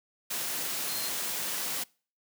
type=tone in noise; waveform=sine; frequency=4189 Hz; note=C8; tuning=1 cent sharp; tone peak=-38 dBFS; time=0.88-1.1 s; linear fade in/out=10 ms; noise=white; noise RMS=-33 dBFS; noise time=0.3-1.84 s; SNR=-8 dB; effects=noise-tail reverb RT60 0.4 s tail -25 dB re dry + high-pass 150 Hz 12 dB/octave